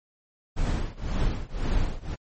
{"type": "noise with tremolo", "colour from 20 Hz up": "brown", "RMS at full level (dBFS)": -22, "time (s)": [0.56, 2.16], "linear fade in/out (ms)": 20, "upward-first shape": "triangle", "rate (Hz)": 1.9, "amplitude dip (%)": 95, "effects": ["MP3 32 kbps"]}